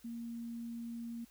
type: tone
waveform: sine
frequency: 233.1 Hz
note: A#3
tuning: in tune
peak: -40 dBFS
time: 0.04-1.25 s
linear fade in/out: 10 ms
effects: added 50 Hz sine -70 dBFS peak until 1.3 s + white hiss -65 dBFS RMS until 1.3 s